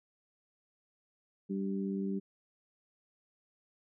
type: harmonic tone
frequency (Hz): 97.7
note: G2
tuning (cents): -5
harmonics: 2 / 3 / 4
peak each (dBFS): -33 / -41 / -40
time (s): 1.49-2.2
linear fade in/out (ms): 20
effects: none